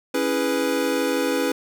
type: chord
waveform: square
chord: C# minor seventh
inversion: none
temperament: equal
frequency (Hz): 277.2 / 329.6 / 415.3 / 493.9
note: C#4 / E4 / G#4 / B4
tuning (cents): 0 / 0 / 0 / 0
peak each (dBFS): -26 / -28 / -29 / -25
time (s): 0.14-1.52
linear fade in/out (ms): 5
effects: none